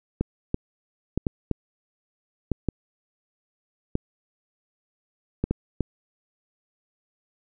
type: clicks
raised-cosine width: 3 ms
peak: -10 dBFS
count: 11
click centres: 0.21 / 0.544 / 1.176 / 1.268 / 1.513 / 2.517 / 2.687 / 3.954 / 5.44 / 5.51 / 5.807 s
effects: none

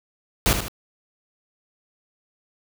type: noise with echo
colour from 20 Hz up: pink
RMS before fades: -18 dBFS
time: 0.46-0.53 s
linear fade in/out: 0 ms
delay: 76 ms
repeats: 2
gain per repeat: -7 dB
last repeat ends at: 0.682 s
effects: none

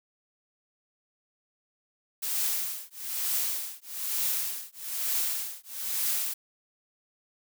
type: noise with tremolo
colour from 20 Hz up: blue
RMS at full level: -27 dBFS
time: 2.22-6.34 s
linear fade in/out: 10 ms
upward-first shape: triangle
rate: 1.1 Hz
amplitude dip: 100%
effects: none

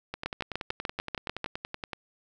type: two click trains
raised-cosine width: 0.3 ms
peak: -18 / -14 dBFS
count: 20 / 9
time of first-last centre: 0.14-1.932 / 0.26-1.443 s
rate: 10.6 / 6.76 Hz
effects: none

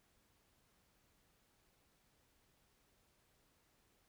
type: silence
effects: pink hiss -75 dBFS RMS until 4.08 s

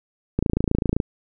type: click train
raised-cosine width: 3 ms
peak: -7 dBFS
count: 18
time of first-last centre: 0.39-1.002 s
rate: 27.8 Hz
effects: none

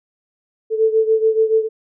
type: beating tone pair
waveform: sine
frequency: 440 / 447 Hz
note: A4 / A4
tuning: 0 / +27 cents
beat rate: 7 Hz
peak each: -14 / -18 dBFS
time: 0.7-1.69 s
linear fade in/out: 50 ms
effects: none

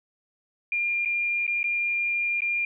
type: tone with dropouts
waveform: sine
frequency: 2402 Hz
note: D7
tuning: 38 cents sharp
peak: -23 dBFS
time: 0.72-2.65 s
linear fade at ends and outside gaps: 2 ms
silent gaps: 1.05-1.057 / 1.467-1.477 / 1.631-1.641 / 2.406-2.419 s
effects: none

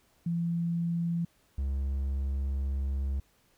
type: tone pair in turn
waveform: sine / triangle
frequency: 169.6 / 68.21 Hz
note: E3 / C#2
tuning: +50 / -27 cents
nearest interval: octave + major third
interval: 1577 cents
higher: first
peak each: -27 / -26 dBFS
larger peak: second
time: 0.26-1.25 / 1.58-3.2 s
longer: second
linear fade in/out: 5 ms
effects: pink hiss -67 dBFS RMS until 3.57 s

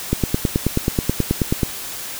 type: click train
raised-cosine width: 3 ms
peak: -3 dBFS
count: 15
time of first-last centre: 0.13-1.632 s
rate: 9.32 Hz
effects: white hiss -30 dBFS RMS until 2.19 s

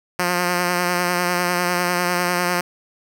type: tone with vibrato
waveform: 5% pulse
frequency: 177.5 Hz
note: F3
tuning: 28 cents sharp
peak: -7 dBFS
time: 0.19-2.61 s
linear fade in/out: 5 ms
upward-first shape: sine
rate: 10 Hz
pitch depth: 23 cents each way
effects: none

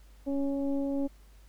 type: tone with frequency modulation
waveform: sine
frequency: 277.4 Hz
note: C#4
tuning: 1 cent sharp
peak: -27 dBFS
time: 0.26-1.08 s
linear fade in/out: 20 ms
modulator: 279 Hz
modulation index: 0.84
effects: added 50 Hz sine -52 dBFS peak until 1.48 s + pink hiss -64 dBFS RMS until 1.48 s

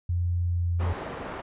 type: tone with pitch glide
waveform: sine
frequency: 87.5 to 86.49 Hz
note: F2 to F2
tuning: +4 to -16 cents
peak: -23 dBFS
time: 0.09-0.93 s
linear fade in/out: 5 ms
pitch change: -20 cents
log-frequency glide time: 0.44-0.75 s
type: low-pass noise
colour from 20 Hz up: white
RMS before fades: -36 dBFS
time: 0.79-1.42 s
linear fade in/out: 20 ms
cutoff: 1000 Hz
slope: 12 dB/octave
effects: resampled to 8000 Hz

